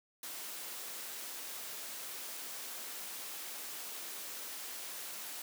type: high-pass noise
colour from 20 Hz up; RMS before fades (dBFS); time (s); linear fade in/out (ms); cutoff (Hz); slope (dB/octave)
white; -44; 0.23-5.42; 2; 270; 12
effects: none